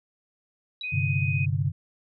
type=tone with exponential decay; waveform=sine; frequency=3897 Hz; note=B7; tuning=24 cents flat; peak=-30 dBFS; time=0.81-0.91 s; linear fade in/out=2 ms; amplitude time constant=20 ms
type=tone; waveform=sine; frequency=2499 Hz; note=D#7; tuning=7 cents sharp; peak=-29 dBFS; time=0.83-1.46 s; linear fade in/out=10 ms
type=chord; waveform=sine; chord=G suspended fourth; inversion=none; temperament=equal; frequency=98 / 130.81 / 146.83 Hz; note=G2 / C3 / D3; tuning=0 / 0 / 0 cents; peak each=-27 dBFS; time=0.92-1.72 s; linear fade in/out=20 ms
effects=none